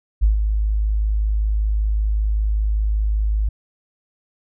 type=tone with ADSR envelope; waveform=sine; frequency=52.6 Hz; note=G#1; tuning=23 cents sharp; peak=-10 dBFS; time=0.21-3.49 s; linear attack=24 ms; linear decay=130 ms; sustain=-6 dB; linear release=6 ms; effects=none